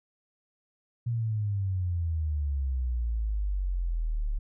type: exponential sweep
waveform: sine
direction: down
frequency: 120 to 35.4 Hz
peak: -26 dBFS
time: 1.06-4.39 s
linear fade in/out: 10 ms
effects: none